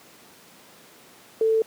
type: tone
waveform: sine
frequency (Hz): 444.1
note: A4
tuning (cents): +16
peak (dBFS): -17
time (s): 1.41-1.62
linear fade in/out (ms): 2
effects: pink hiss -50 dBFS RMS until 1.66 s + high-pass 200 Hz 12 dB/octave